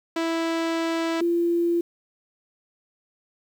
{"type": "tone pair in turn", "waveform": ["sawtooth", "sine"], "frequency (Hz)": [329.6, 342.1], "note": ["E4", "F4"], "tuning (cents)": [0, -36], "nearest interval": "minor second", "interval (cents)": 64, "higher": "second", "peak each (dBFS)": -19, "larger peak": "neither", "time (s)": [[0.16, 1.21], [1.21, 1.81]], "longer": "first", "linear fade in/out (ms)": 5, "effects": ["low-pass 5000 Hz 12 dB/octave", "8-bit"]}